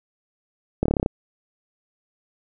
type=slowing click train; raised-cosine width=2 ms; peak=-6 dBFS; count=9; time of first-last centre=0.83-1.061 s; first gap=26 ms; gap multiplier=1.03; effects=none